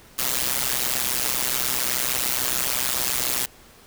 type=noise with amplitude modulation; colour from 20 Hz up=white; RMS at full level=-20 dBFS; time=0.18-3.46 s; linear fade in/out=10 ms; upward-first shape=sine; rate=127 Hz; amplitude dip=100%; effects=pink hiss -50 dBFS RMS until 3.86 s